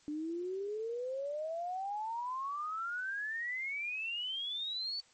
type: exponential sweep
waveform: sine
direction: up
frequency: 293.7 to 4531 Hz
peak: -35 dBFS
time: 0.08-5 s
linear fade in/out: 0 ms
effects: white hiss -65 dBFS RMS until 5.13 s + MP3 32 kbps